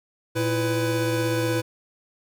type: tone cluster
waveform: square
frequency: 115.4 / 329.8 / 498.1 Hz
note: A#2 / E4 / B4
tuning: -17 / +1 / +15 cents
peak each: -27 dBFS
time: 0.35-1.62 s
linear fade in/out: 20 ms
effects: none